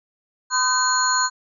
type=tone cluster; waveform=sine; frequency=1018 / 1242 / 1528 / 4264 / 6800 Hz; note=C6 / D#6 / G6 / C8 / G#8; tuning=-48 / -3 / -45 / +32 / +40 cents; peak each=-21 / -30 / -23 / -25 / -23 dBFS; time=0.5-1.3 s; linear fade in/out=50 ms; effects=none